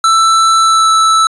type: tone with pitch glide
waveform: square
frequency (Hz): 1327 to 1315.6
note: E6 to E6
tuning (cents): +11 to -4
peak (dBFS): -7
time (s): 0.04-1.27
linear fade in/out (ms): 2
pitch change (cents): -15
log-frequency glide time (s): 0.59-0.9
effects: resampled to 22050 Hz